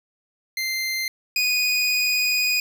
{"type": "tone pair in turn", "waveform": "25% pulse", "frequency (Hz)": [2085, 2479], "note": ["C7", "D#7"], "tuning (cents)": [-7, -7], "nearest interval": "minor third", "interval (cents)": 300, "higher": "second", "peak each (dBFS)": [-20, -15], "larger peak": "second", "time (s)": [[0.57, 1.08], [1.36, 2.6]], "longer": "second", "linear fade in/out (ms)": 2, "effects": []}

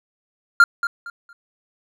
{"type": "tone with echo", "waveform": "triangle", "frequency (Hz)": 1396.9, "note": "F6", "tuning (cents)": 0, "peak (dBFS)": -5, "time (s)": [0.6, 0.64], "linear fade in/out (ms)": 2, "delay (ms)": 230, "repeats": 3, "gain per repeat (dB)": -12, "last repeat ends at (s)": 1.33, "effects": []}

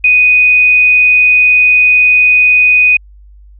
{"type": "tone", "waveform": "sine", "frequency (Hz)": 2489, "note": "D#7", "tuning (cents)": 0, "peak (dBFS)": -4, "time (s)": [0.04, 2.97], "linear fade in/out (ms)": 5, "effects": ["added 50 Hz sine -35 dBFS peak until 3.59 s"]}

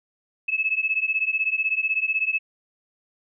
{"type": "beating tone pair", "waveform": "sine", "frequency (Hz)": [2588, 2604], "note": ["E7", "E7"], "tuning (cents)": [-32, -22], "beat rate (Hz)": 16, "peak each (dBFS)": [-24, -24], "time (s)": [0.48, 2.39], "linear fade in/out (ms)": 10, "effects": []}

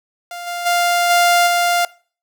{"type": "tone with level steps", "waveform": "sawtooth", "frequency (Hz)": 699, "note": "F5", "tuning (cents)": 1, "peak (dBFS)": [-24, -19, -10, -7, -10], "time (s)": [0.31, 1.85], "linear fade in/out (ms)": 2, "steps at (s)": [0.46, 0.65, 1.09, 1.46], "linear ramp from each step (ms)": 20, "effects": ["noise-tail reverb RT60 0.4 s tail -21 dB re dry"]}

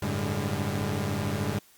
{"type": "tone cluster", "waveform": "sawtooth", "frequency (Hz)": [94.5, 108.1, 144.7, 201.6], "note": ["F#2", "A2", "D3", "G3"], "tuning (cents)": [37, -30, -25, 49], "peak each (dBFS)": -29, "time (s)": [0.02, 1.59], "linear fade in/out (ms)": 5, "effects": ["white hiss -58 dBFS RMS until 1.77 s", "Opus 48 kbps"]}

